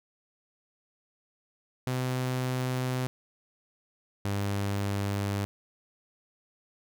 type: tone pair in turn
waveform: sawtooth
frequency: 127.7 / 100.31 Hz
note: C3 / G2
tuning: -42 / +40 cents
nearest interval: major third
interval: 418 cents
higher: first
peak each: -24 dBFS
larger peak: neither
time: 1.87-3.07 / 4.25-5.45 s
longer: neither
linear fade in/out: 0 ms
effects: none